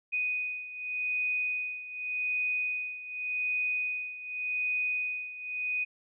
sine beating tone pair, 2489 / 2489.86 Hz, D#7 / D#7, 0 / +1 cents, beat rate 0.86 Hz, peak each -31 / -35 dBFS, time 0.12-5.85 s, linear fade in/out 20 ms, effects none

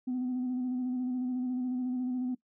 sine tone with vibrato, 251.9 Hz, B3, 34 cents sharp, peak -28 dBFS, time 0.07-2.35 s, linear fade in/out 10 ms, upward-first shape square, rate 14 Hz, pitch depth 24 cents each way, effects noise-tail reverb RT60 0.1 s tail -20 dB re dry + tanh soft clip ceiling -27 dBFS

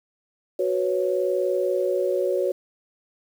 sine chord, F# suspended fourth, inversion none, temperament equal, 370 / 493.9 / 554.4 Hz, F#4 / B4 / C#5, 0 / 0 / 0 cents, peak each -24 / -27 / -24 dBFS, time 0.59-2.52 s, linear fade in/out 5 ms, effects 8-bit

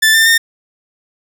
sawtooth tone with pitch steps, 1760 / 1791.8 / 1824.2 Hz, A6 / A6 / A#6, 0 / +31 / -38 cents, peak -4 dBFS, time 0.02-0.38 s, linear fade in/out 10 ms, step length 120 ms, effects none

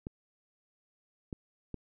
clicks, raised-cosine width 3 ms, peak -25 dBFS, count 3, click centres 0.069 / 1.328 / 1.743 s, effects none

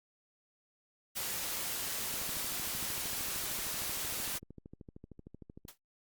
white noise, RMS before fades -37 dBFS, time 1.15-4.39 s, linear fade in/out 20 ms
click train, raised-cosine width 3 ms, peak -35 dBFS, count 47, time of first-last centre 2.14-5.651 s, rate 13.1 Hz
white noise with exponential decay, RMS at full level -43 dBFS, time 5.68-5.78 s, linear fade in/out 5 ms, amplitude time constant 20 ms
effects Opus 48 kbps

